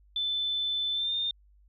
sine tone with pitch glide, 3520 to 3625 Hz, A7 to A#7, 0 to -49 cents, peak -27 dBFS, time 0.16-1.31 s, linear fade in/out 2 ms, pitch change +51 cents, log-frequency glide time 0.93-1.14 s, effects added 50 Hz sine -57 dBFS peak until 1.68 s

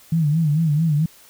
sine tone with vibrato, 155.56 Hz, D#3, in tune, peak -15 dBFS, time 0.12-1.06 s, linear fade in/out 5 ms, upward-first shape sine, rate 4.5 Hz, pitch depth 120 cents each way, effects white hiss -49 dBFS RMS until 1.29 s

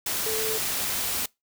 sine tone in noise, 440 Hz, A4, in tune, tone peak -29 dBFS, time 0.26-0.58 s, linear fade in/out 5 ms, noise white, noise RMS -28 dBFS, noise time 0.06-1.26 s, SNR -4 dB, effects noise-tail reverb RT60 0.2 s tail -24 dB re dry

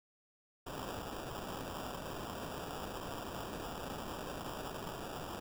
violet noise with sample-and-hold, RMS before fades -43 dBFS, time 0.66-5.4 s, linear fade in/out 10 ms, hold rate 2100 Hz, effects none

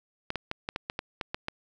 clicks, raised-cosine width 0.3 ms, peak -15 dBFS, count 10, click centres 0.304 / 0.357 / 0.514 / 0.689 / 0.761 / 0.899 / 0.991 / 1.212 / 1.345 / 1.484 s, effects none

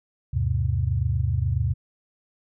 sine tone cluster, 76.7 / 98.5 / 125.9 Hz, D#2 / G2 / B2, -24 / +9 / +34 cents, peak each -25 dBFS, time 0.33-1.74 s, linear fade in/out 10 ms, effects none

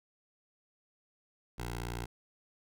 10% pulse tone with notch filter, 59 Hz, A#1, 22 cents sharp, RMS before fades -39 dBFS, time 1.58-2.06 s, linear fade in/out 10 ms, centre 230 Hz, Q 1.1, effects none

